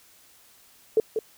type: tone with echo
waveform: sine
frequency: 440 Hz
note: A4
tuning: in tune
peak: -15 dBFS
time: 0.97-1 s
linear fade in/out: 2 ms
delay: 190 ms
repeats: 1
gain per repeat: -7 dB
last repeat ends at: 1.19 s
effects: white hiss -56 dBFS RMS until 1.37 s